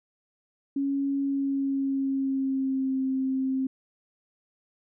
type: tone with pitch glide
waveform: sine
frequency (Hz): 277.2 to 264.1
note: C#4 to C4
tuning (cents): 0 to +16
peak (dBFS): -24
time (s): 0.76-3.67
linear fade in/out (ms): 5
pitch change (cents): -84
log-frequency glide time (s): 1.21-3.01
effects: none